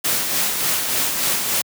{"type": "noise with tremolo", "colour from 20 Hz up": "white", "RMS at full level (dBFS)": -19, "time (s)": [0.04, 1.62], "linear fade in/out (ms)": 10, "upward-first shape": "sine", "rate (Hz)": 3.4, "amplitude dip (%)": 40, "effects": ["high-pass 100 Hz 12 dB/octave"]}